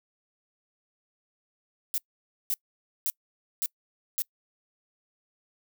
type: noise bursts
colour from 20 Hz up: violet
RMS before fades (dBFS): -28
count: 5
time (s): 1.94-4.22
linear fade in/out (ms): 0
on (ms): 40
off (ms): 520
effects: noise-tail reverb RT60 0.1 s tail -26 dB re dry